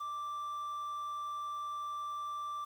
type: tone with quantisation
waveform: triangle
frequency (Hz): 1174.7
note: D6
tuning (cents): 0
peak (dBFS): -35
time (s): 0-2.65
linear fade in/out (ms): 10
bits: 10
effects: none